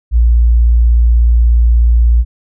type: tone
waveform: sine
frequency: 58.27 Hz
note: A#1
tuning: in tune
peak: -5 dBFS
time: 0.11-2.25 s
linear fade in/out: 50 ms
effects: none